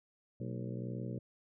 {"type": "harmonic tone with a mistuned harmonic", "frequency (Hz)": 61.74, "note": "B1", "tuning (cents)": 0, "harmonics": [2, 3, 4, 5, 6, 7, 8, 9], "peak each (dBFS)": [-40, -44, -46, -48, -50, -51, -52, -53], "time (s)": [0.4, 1.19], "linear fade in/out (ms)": 5, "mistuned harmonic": 4, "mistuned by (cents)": -120, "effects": []}